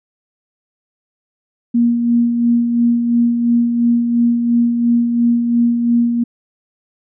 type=tone with tremolo; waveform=sine; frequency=236.6 Hz; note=A#3; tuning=26 cents sharp; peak=-9 dBFS; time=1.74-6.24 s; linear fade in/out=10 ms; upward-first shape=sine; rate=2.9 Hz; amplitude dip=45%; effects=none